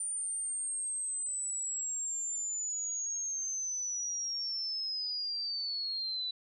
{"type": "linear sweep", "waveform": "sine", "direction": "down", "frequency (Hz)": [9120, 3951], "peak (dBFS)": -33, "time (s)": [0, 6.31], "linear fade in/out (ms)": 5, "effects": []}